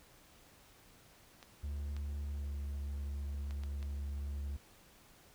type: clicks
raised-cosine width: 0.2 ms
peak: -34 dBFS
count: 5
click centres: 1.428 / 1.966 / 3.509 / 3.636 / 3.828 s
type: tone with pitch glide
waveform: triangle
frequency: 72 to 70.72 Hz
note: D2 to C#2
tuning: -34 to +35 cents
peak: -35 dBFS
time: 1.63-4.57 s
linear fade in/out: 10 ms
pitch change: -31 cents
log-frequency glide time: 2.25-2.61 s
effects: pink hiss -62 dBFS RMS until 5.34 s